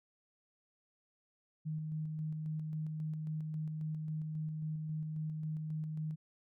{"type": "tone with tremolo", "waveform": "sine", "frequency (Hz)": 155.56, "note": "D#3", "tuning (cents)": 0, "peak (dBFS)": -35, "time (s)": [1.65, 6.16], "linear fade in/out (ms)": 20, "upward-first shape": "square", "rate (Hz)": 3.7, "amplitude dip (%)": 25, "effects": []}